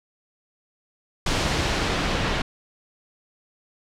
pink noise with low-pass filter sweep, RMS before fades -24 dBFS, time 1.26-2.42 s, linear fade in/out 5 ms, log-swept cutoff 6200 to 3400 Hz, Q 0.84, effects none

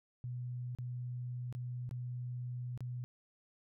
sine tone with dropouts, 123.47 Hz, B2, in tune, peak -38 dBFS, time 0.24-3.04 s, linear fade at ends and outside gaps 0 ms, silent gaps 0.75-0.786 / 1.526-1.55 / 1.892-1.911 / 2.776-2.806 s, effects none

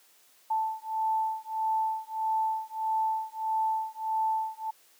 sine beating tone pair, 880 / 881.6 Hz, A5 / A5, 0 / +3 cents, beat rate 1.6 Hz, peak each -30 dBFS, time 0.5-4.71 s, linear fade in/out 10 ms, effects white hiss -61 dBFS RMS until 4.99 s + high-pass 300 Hz 12 dB/octave

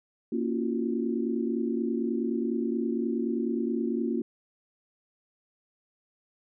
sine chord, Gb major seventh, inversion first, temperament equal with one note detuned, 233.1 / 277.2 / 340.5 / 370 Hz, Bb3 / Db4 / F4 / Gb4, 0 / 0 / -44 / 0 cents, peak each -29 / -33 / -32 / -34 dBFS, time 0.32-4.22 s, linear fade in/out 5 ms, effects none

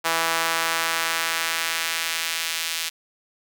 sawtooth tone with high-pass filter sweep, 164.6 Hz, E3, 2 cents flat, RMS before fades -25 dBFS, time 0.04-2.9 s, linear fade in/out 20 ms, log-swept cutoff 940 to 3000 Hz, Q 0.95, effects none

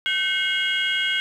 sine tone cluster, 1530 / 2162 / 2868 / 3276 Hz, G6 / C#7 / F7 / G#7, -42 / -44 / +45 / -24 cents, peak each -25 dBFS, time 0.06-1.2 s, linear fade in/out 0 ms, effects tanh soft clip ceiling -13 dBFS + 9-bit

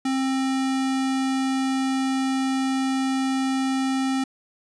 square tone, 265.2 Hz, C4, 23 cents sharp, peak -22 dBFS, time 0.05-4.24 s, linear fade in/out 5 ms, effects resampled to 22050 Hz

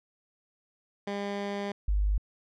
15% pulse / sine tone pair in turn, 201.5 / 50.51 Hz, G3 / G#1, +48 / -47 cents, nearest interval 2 octaves, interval 2395 cents, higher first, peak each -25 / -23 dBFS, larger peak second, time 1.07-1.72 / 1.88-2.18 s, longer first, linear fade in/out 5 ms, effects low-pass 4000 Hz 12 dB/octave

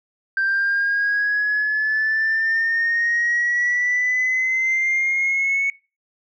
sine exponential sweep, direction up, 1569 to 2217 Hz, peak -16 dBFS, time 0.37-5.7 s, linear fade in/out 2 ms, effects noise-tail reverb RT60 0.3 s tail -22 dB re dry + tanh soft clip ceiling -14 dBFS

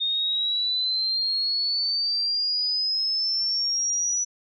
sine exponential sweep, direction up, 3672 to 5920 Hz, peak -22 dBFS, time 0-4.25 s, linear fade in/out 20 ms, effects none

